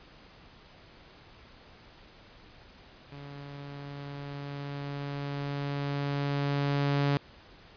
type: tone with level ramp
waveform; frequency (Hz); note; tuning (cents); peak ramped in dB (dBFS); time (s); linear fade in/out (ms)
sawtooth; 141.9; C#3; +41; -39 to -20; 3.12-7.17; 0
effects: pink hiss -54 dBFS RMS until 7.76 s + resampled to 11025 Hz